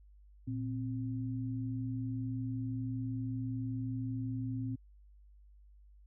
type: tone pair together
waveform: sine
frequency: 116.54 / 261.8 Hz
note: A#2 / C4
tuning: 0 / +1 cents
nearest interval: octave + major second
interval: 1401 cents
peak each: -36 / -38 dBFS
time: 0.47-4.76 s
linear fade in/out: 10 ms
effects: added 50 Hz sine -56 dBFS peak until 6.06 s